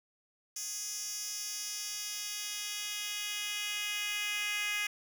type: tone with high-pass filter sweep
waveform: 10% pulse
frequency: 415.3 Hz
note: G#4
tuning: in tune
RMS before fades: -37 dBFS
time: 0.56-4.87 s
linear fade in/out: 5 ms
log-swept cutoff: 6100 to 2300 Hz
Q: 2
effects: none